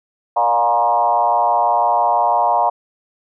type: tone with frequency modulation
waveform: sine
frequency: 828 Hz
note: G#5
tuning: 5 cents flat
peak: -12 dBFS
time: 0.36-2.7 s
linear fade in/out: 10 ms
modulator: 118 Hz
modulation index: 1.7
effects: none